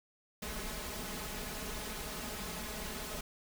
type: noise with comb filter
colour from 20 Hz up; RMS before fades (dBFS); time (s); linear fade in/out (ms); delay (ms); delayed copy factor
pink; -41; 0.42-3.21; 5; 4.7; +0.75
effects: none